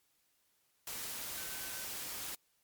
sine tone in noise, 1529 Hz, G6, 44 cents flat, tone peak -52 dBFS, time 1.37-1.84 s, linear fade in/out 2 ms, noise white, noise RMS -42 dBFS, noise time 0.87-2.35 s, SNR -13 dB, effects white hiss -75 dBFS RMS until 2.63 s + MP3 96 kbps

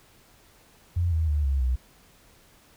sine tone with pitch steps, 87 / 80.24 / 74.01 / 68.26 / 62.96 Hz, F2 / E2 / D2 / C#2 / B1, -6 / -46 / +14 / -26 / +34 cents, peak -21 dBFS, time 0.96-1.76 s, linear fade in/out 10 ms, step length 160 ms, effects pink hiss -57 dBFS RMS until 2.76 s

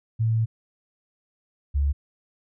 sine tone pair in turn, 112.5 / 70.71 Hz, A2 / C#2, +39 / +35 cents, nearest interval minor sixth, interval 804 cents, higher first, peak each -19 dBFS, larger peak neither, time 0.19-0.46 / 1.74-1.93 s, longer first, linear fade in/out 20 ms, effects none

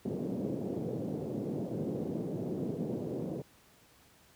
pink band-pass noise, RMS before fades -36 dBFS, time 0.05-3.42 s, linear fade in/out 5 ms, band 140 to 490 Hz, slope 24 dB/octave, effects pink hiss -62 dBFS RMS until 4.35 s + high-pass 60 Hz 12 dB/octave

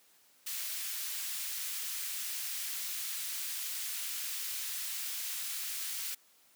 white high-pass noise, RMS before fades -38 dBFS, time 0.46-6.15 s, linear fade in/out 10 ms, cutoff 1900 Hz, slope 12 dB/octave, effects white hiss -65 dBFS RMS until 6.55 s + high-pass 150 Hz 12 dB/octave

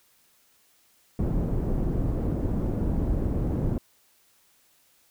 pink low-pass noise, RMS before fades -26 dBFS, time 1.19-3.78 s, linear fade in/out 2 ms, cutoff 340 Hz, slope 12 dB/octave, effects white hiss -63 dBFS RMS until 5.1 s

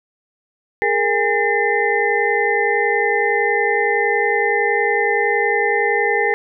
sine tone cluster, 412.6 / 463.4 / 815 / 1801 / 2049 Hz, G#4 / A#4 / G#5 / A6 / C7, -11 / -10 / -33 / +40 / -37 cents, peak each -21 dBFS, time 0.82-6.34 s, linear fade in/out 0 ms, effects none

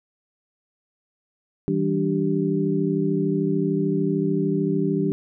sine tone cluster, 161.7 / 195.1 / 292.7 / 388.7 Hz, E3 / G3 / D4 / G4, -33 / -8 / -6 / -15 cents, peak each -25 dBFS, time 1.68-5.12 s, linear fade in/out 0 ms, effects none

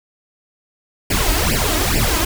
pink noise with flanger, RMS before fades -17 dBFS, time 1.1-2.25 s, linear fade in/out 5 ms, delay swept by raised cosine 0.39 to 3.19 ms, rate 2.3 Hz, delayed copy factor +0.95, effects none

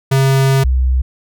square / sine tone pair in turn, 134.8 / 63.95 Hz, C#3 / C2, -48 / -39 cents, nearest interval octave + minor second, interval 1291 cents, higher first, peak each -10 dBFS, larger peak neither, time 0.11-0.64 / 0.64-1.02 s, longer first, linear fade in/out 10 ms, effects none

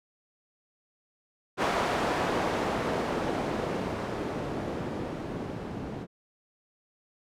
blue noise with low-pass filter sweep, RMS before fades -31 dBFS, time 1.57-6.07 s, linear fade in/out 50 ms, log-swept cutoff 760 to 230 Hz, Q 0.7, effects none

